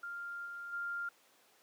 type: tone with level steps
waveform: sine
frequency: 1396.9 Hz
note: F6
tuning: in tune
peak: -40 / -42 / -36 dBFS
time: 0.03-1.09 s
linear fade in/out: 5 ms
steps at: 0.45 / 0.72 s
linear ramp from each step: 20 ms
effects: pink hiss -66 dBFS RMS until 1.62 s + high-pass 400 Hz 12 dB/octave